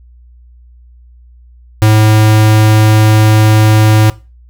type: tone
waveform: square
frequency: 108.1 Hz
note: A2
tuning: 30 cents flat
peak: -5 dBFS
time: 1.82-4.1 s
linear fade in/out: 0 ms
effects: noise-tail reverb RT60 0.3 s tail -20 dB re dry + added 60 Hz sine -37 dBFS peak until 4.49 s